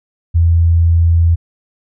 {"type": "tone", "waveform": "sine", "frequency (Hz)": 83.9, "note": "E2", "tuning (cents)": 31, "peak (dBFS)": -7, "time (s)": [0.34, 1.36], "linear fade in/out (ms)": 20, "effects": []}